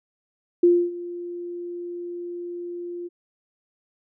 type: tone with ADSR envelope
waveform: sine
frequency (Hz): 349.2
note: F4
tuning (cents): 0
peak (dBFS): -11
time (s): 0.63-3.09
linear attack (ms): 6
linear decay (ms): 270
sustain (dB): -19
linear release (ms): 26
effects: none